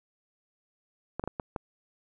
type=clicks; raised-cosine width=1 ms; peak=-18 dBFS; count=5; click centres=1.196 / 1.239 / 1.276 / 1.398 / 1.562 s; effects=none